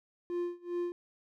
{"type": "tone with tremolo", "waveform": "triangle", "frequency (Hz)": 350, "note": "F4", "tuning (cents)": 4, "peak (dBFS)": -28, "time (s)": [0.3, 0.92], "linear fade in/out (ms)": 0, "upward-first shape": "sine", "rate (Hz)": 2.5, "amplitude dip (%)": 95, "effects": []}